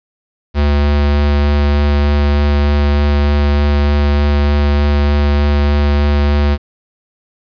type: tone with vibrato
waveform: square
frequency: 72.5 Hz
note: D2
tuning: 22 cents flat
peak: -10 dBFS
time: 0.54-6.58 s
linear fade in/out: 50 ms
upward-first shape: sine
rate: 3.3 Hz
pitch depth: 8 cents each way
effects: resampled to 11025 Hz + 7-bit